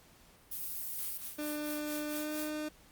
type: noise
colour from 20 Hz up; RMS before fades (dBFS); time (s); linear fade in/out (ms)
violet; -39; 0.51-1.18; 10
type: noise with tremolo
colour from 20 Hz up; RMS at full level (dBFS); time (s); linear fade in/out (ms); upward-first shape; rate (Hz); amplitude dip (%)
blue; -41; 0.98-2.51; 10; sine; 4.4; 75
type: tone with pitch glide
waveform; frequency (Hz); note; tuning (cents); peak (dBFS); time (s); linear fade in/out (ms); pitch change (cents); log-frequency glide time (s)
30% pulse; 299.1 to 304.3; D4 to D#4; +32 to -38; -33; 1.38-2.69; 10; +30; 2.08-2.33
effects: pink hiss -61 dBFS RMS until 2.91 s + Opus 48 kbps